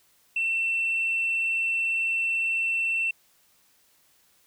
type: tone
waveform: sine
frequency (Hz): 2691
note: E7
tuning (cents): +35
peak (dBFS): -22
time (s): 0.36-3.11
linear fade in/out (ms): 5
effects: tanh soft clip ceiling -19 dBFS + white hiss -63 dBFS RMS until 4.46 s